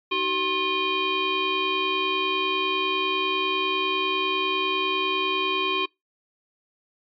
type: tone with frequency modulation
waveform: sine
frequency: 1760 Hz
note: A6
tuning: in tune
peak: -21 dBFS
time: 0.11-5.86 s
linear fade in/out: 10 ms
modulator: 690 Hz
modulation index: 2.3
effects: noise-tail reverb RT60 0.2 s tail -26 dB re dry + MP3 64 kbps